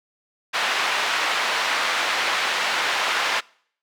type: band-pass noise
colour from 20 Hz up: pink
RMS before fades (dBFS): -23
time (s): 0.53-3.41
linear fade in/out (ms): 20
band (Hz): 1000 to 3500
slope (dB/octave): 12
effects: noise-tail reverb RT60 0.6 s tail -25 dB re dry